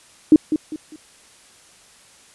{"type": "tone with echo", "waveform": "sine", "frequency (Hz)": 308.8, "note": "D#4", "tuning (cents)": -13, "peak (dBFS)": -5, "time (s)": [0.32, 0.36], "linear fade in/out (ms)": 2, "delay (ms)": 200, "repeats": 3, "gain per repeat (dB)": -10, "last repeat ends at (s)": 0.96, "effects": ["white hiss -50 dBFS RMS until 2.34 s", "resampled to 24000 Hz"]}